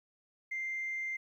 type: tone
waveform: sine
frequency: 2093 Hz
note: C7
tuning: in tune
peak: -33 dBFS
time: 0.51-1.17 s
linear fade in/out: 10 ms
effects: tanh soft clip ceiling -30 dBFS + 12-bit